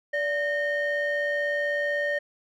triangle ring-modulated tone, 629 Hz, D#5, 19 cents sharp, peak -19 dBFS, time 0.13-2.19 s, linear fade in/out 10 ms, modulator 1210 Hz, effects none

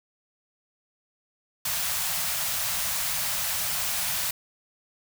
white band-stop noise, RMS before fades -28 dBFS, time 1.65-4.31 s, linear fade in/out 5 ms, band 190 to 580 Hz, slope 48 dB/octave, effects none

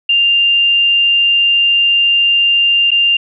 sine tone with dropouts, 2794 Hz, F7, in tune, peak -8 dBFS, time 0.09-3.17 s, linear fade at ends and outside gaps 5 ms, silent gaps 2.907-2.915 s, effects none

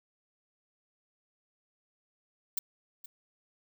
violet noise with echo, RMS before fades -30 dBFS, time 2.57-2.59 s, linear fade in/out 5 ms, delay 470 ms, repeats 1, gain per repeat -15 dB, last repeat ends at 3.06 s, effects none

